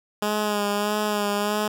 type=tone with vibrato; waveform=10% pulse; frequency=207.7 Hz; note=G#3; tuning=in tune; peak=-14 dBFS; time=0.22-1.68 s; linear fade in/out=5 ms; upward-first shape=sine; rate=1.6 Hz; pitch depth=32 cents each way; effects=none